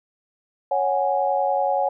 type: chord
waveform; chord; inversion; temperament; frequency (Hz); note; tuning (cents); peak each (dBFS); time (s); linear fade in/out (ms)
sine; C# suspended fourth; none; equal; 554.4 / 740 / 830.6; C#5 / F#5 / G#5; 0 / 0 / 0; -23; 0.71-1.89; 5
effects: none